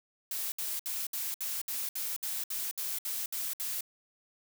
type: noise bursts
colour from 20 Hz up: blue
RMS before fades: -35 dBFS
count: 13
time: 0.31-3.808 s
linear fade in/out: 2 ms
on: 210 ms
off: 64 ms
effects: none